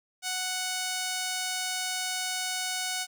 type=tone; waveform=5% pulse; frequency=740 Hz; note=F#5; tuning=in tune; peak=-18 dBFS; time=0.22-3.07 s; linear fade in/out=50 ms; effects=none